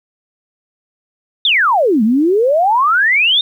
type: exponential two-way sweep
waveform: sine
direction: down then up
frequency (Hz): 3729 to 206.5 to 3729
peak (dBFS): -9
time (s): 1.45-3.41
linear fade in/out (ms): 2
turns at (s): 2.03
effects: 8-bit